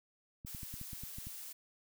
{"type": "clicks", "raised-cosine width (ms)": 5, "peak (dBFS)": -34, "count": 9, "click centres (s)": [0.449, 0.548, 0.632, 0.74, 0.814, 0.932, 1.036, 1.185, 1.27]}
{"type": "noise", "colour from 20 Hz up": "blue", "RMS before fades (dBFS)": -47, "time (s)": [0.46, 1.53], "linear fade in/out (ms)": 10}
{"effects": []}